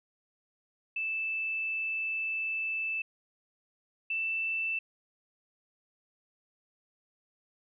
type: tone pair in turn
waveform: sine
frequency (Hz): 2637 / 2657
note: E7 / E7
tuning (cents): 0 / +13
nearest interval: unison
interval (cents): 13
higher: second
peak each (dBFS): -30 / -29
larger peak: second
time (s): 0.96-3.02 / 4.1-4.79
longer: first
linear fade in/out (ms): 5
effects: none